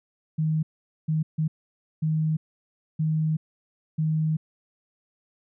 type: tone bursts at uneven times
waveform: sine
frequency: 156.8 Hz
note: D#3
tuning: 14 cents sharp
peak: -21 dBFS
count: 6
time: 0.38-0.63 / 1.08-1.23 / 1.38-1.48 / 2.02-2.37 / 2.99-3.37 / 3.98-4.37 s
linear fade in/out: 10 ms
effects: none